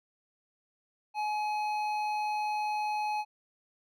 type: tone with hard clipping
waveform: triangle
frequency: 845 Hz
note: G#5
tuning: 30 cents sharp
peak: -31 dBFS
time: 1.14-3.25 s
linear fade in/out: 50 ms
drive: 13 dB
effects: none